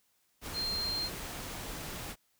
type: tone in noise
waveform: sine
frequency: 4186 Hz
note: C8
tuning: in tune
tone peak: -32 dBFS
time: 0.53-1.1 s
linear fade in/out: 50 ms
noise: pink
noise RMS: -41 dBFS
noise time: 0.41-2.16 s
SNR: +6 dB
effects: white hiss -73 dBFS RMS until 2.39 s